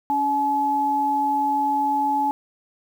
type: tone pair together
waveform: sine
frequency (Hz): 281.9 / 854.1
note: C#4 / G#5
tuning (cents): +29 / +48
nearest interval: octave + perfect fifth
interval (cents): 1919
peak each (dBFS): -27 / -19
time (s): 0.1-2.31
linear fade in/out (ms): 0
effects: 8-bit